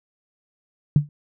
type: tone with exponential decay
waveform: sine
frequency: 146.83 Hz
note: D3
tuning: in tune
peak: -8 dBFS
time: 0.96-1.09 s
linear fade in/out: 2 ms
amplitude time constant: 27 ms
effects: none